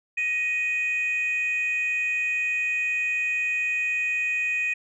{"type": "tone pair together", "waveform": "sine", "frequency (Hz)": [1879.1, 2489], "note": ["A#6", "D#7"], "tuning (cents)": [13, 0], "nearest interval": "perfect fourth", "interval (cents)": 487, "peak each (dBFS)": [-30, -22], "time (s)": [0.17, 4.74], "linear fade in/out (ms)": 10, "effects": ["tanh soft clip ceiling -19 dBFS"]}